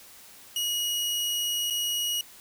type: tone with dropouts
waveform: sawtooth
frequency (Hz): 2900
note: F#7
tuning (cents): -35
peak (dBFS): -23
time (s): 0.56-2.21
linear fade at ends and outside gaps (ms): 2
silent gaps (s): 1.701-1.706
effects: white hiss -50 dBFS RMS until 2.4 s